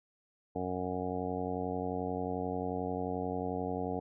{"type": "harmonic tone", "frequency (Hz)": 91.3, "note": "F#2", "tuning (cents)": -23, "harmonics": [1, 2, 3, 4, 5, 6, 7, 8, 9], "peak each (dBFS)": [-43, -41, -39, -45, -38, -47, -44, -40, -45], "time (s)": [0.55, 4], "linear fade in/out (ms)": 10, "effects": []}